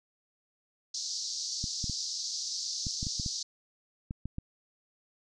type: band-pass noise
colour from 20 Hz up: white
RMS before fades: -36 dBFS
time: 0.94-3.43 s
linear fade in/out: 5 ms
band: 4300 to 6200 Hz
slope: 48 dB/octave
type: clicks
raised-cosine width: 5 ms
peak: -23 dBFS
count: 11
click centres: 1.641 / 1.842 / 1.897 / 2.868 / 3.029 / 3.068 / 3.198 / 3.262 / 4.109 / 4.256 / 4.384 s
effects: none

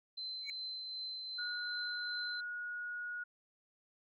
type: tone with tremolo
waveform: sine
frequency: 4075 Hz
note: C8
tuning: 47 cents flat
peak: -39 dBFS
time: 0.17-2.41 s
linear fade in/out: 10 ms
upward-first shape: triangle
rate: 2.6 Hz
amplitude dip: 30%
type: tone with exponential growth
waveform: triangle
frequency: 2241 Hz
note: C#7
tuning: 18 cents sharp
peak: -35 dBFS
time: 0.42-0.5 s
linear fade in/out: 1 ms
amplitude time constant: 17 ms
type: tone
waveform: sine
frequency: 1450 Hz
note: F#6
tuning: 35 cents flat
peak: -39 dBFS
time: 1.38-3.24 s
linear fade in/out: 10 ms
effects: none

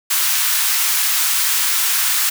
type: high-pass noise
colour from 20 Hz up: white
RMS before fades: -17 dBFS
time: 0.1-2.3 s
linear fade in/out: 10 ms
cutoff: 1000 Hz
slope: 24 dB/octave
effects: none

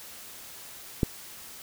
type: click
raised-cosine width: 3 ms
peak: -9 dBFS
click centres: 1.032 s
effects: white hiss -45 dBFS RMS until 1.62 s

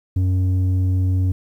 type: tone with low-pass filter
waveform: square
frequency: 92.5 Hz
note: F#2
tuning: in tune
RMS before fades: -18 dBFS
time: 0.16-1.32 s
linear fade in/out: 5 ms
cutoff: 190 Hz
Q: 2.5
effects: 9-bit

